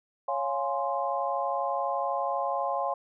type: chord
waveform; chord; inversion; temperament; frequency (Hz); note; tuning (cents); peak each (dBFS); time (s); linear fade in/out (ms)
sine; Db major seventh; none; equal; 554.4 / 698.5 / 830.6 / 1046.5; Db5 / F5 / Ab5 / C6; 0 / 0 / 0 / 0; -32; 0.28-2.94; 5
effects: none